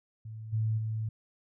sine tone with level steps, 110 Hz, A2, in tune, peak -39 / -26 / -30 dBFS, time 0.25-1.09 s, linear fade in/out 5 ms, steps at 0.52 / 0.77 s, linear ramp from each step 20 ms, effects none

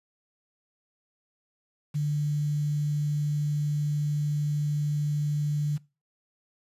sine tone with quantisation, 147.8 Hz, D3, 11 cents sharp, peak -24 dBFS, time 1.94-5.78 s, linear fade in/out 20 ms, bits 8, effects noise-tail reverb RT60 0.3 s tail -21 dB re dry + resampled to 32000 Hz

